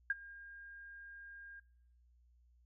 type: tone with ADSR envelope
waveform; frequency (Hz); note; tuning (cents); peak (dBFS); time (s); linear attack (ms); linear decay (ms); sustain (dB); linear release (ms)
sine; 1613; G6; +49; -28; 0.1-1.6; 3; 29; -22; 8
effects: noise-tail reverb RT60 0.8 s tail -24 dB re dry + added 60 Hz sine -65 dBFS peak until 2.65 s